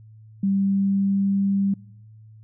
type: tone with pitch glide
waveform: sine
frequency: 196 to 197.25 Hz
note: G3 to G3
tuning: 0 to +11 cents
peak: -18 dBFS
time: 0.43-1.74 s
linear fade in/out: 5 ms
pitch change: +11 cents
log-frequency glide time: 0.53-1.38 s
effects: noise-tail reverb RT60 1.0 s tail -26 dB re dry + added 109 Hz sine -44 dBFS peak until 2.43 s